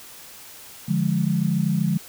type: chord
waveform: sine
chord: D diminished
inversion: none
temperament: equal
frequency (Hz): 146.83 / 174.61 / 207.7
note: D3 / F3 / Ab3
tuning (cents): 0 / 0 / 0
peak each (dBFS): -24 / -22 / -24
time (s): 0.88-1.98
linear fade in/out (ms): 10
effects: white hiss -43 dBFS RMS until 2.08 s